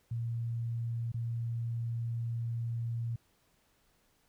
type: tone with dropouts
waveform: sine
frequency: 116.54 Hz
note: A#2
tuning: in tune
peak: -32 dBFS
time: 0.11-3.16 s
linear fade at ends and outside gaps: 5 ms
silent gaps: 1.119-1.142 s
effects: pink hiss -71 dBFS RMS until 4.28 s